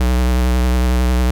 square tone with vibrato, 62.1 Hz, B1, 10 cents sharp, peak -13 dBFS, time 0-1.31 s, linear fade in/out 5 ms, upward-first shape sine, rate 11 Hz, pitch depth 36 cents each way, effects none

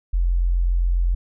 sine tone, 43.74 Hz, F1, 3 cents sharp, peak -16 dBFS, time 0.13-1.15 s, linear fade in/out 10 ms, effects none

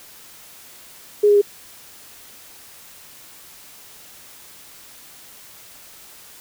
sine tone with pitch steps, 415.3 / 411 / 406.8 Hz, G#4 / G#4 / G#4, 0 / -18 / -36 cents, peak -10 dBFS, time 1.23-1.416 s, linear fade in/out 10 ms, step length 62 ms, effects white hiss -44 dBFS RMS until 6.4 s

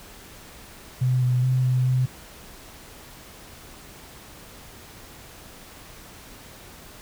sine tone with pitch steps, 127.1 / 125 / 128.5 / 127.1 / 128.1 Hz, C3 / B2 / C3 / C3 / C3, -50 / +21 / -31 / -50 / -36 cents, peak -18 dBFS, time 1.01-2.06 s, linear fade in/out 10 ms, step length 210 ms, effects pink hiss -45 dBFS RMS until 7.01 s

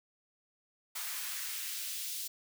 white noise with high-pass filter sweep, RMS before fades -39 dBFS, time 0.95-2.28 s, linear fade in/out 10 ms, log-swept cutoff 1000 to 4100 Hz, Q 1, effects none

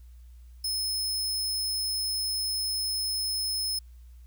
sawtooth tone, 5190 Hz, E8, 28 cents flat, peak -25 dBFS, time 0.64-3.79 s, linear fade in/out 5 ms, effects added 60 Hz sine -46 dBFS peak until 4.26 s + white hiss -69 dBFS RMS until 4.26 s

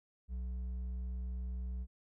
sine tone with hard clipping, 61.74 Hz, B1, in tune, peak -38 dBFS, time 0.28-1.87 s, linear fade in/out 50 ms, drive 4 dB, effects none

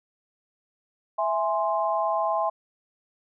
sine chord, E augmented, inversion none, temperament equal, 659.3 / 830.6 / 1046.5 Hz, E5 / G#5 / B#5, 0 / 0 / 0 cents, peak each -26 / -27 / -27 dBFS, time 1.18-2.5 s, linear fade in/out 10 ms, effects none

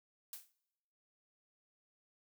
blue noise with exponential decay, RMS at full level -43 dBFS, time 0.33-0.52 s, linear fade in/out 1 ms, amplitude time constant 41 ms, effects noise-tail reverb RT60 1.0 s tail -24 dB re dry

